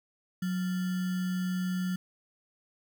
sine tone with sample-and-hold, 183.1 Hz, F#3, 18 cents flat, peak -28 dBFS, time 0.42-1.96 s, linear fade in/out 5 ms, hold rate 1575 Hz, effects none

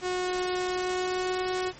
sawtooth tone with pitch glide, 364.5 to 368.5 Hz, F#4 to F#4, -26 to -7 cents, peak -23 dBFS, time 0.01-1.73 s, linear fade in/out 50 ms, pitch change +19 cents, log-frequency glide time 0.57-1.37 s, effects pink hiss -48 dBFS RMS until 1.79 s + MP3 32 kbps

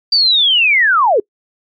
sine linear sweep, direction down, 4699 to 370 Hz, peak -8 dBFS, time 0.12-1.2 s, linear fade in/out 5 ms, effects noise-tail reverb RT60 0.1 s tail -26 dB re dry + MP3 64 kbps

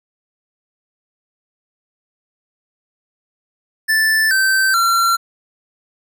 square tone with pitch steps, 1760 / 1550 / 1365 Hz, A6 / G6 / F6, 0 / -20 / -40 cents, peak -13 dBFS, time 3.88-5.17 s, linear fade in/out 20 ms, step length 430 ms, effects none

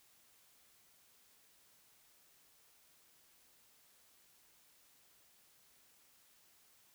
silence, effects white hiss -68 dBFS RMS until 6.94 s

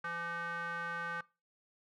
square tone with band-pass filter, 170 Hz, F3, 46 cents flat, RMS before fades -39 dBFS, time 0.04-1.21 s, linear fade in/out 5 ms, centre 1400 Hz, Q 6.5, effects noise-tail reverb RT60 0.3 s tail -22 dB re dry

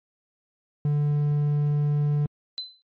triangle tone, 146.83 Hz, D3, in tune, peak -18 dBFS, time 0.85-2.26 s, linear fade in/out 2 ms
sine tone with exponential decay, 4038 Hz, B7, 38 cents sharp, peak -26 dBFS, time 2.58-2.82 s, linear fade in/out 0 ms, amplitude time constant 52 ms
effects MP3 32 kbps

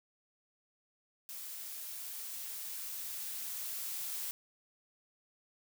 blue noise with level ramp, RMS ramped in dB -45 to -39 dBFS, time 1.29-4.31 s, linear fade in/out 0 ms, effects none

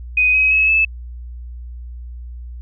sine tone with pitch steps, 2500 / 2538 / 2576 / 2615 Hz, D#7 / D#7 / E7 / E7, +8 / +34 / -41 / -15 cents, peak -11 dBFS, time 0.17-0.85 s, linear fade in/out 5 ms, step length 170 ms, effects added 60 Hz sine -29 dBFS peak until 2.61 s

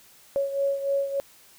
sine beating tone pair, 554.4 / 557.8 Hz, C#5 / C#5, 0 / +11 cents, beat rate 3.4 Hz, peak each -24 / -30 dBFS, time 0.36-1.2 s, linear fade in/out 0 ms, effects white hiss -54 dBFS RMS until 1.58 s

